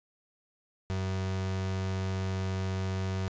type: tone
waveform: 35% pulse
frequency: 94.7 Hz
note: F#2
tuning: 41 cents sharp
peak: -28 dBFS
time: 0.9-3.28 s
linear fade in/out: 0 ms
effects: resampled to 16000 Hz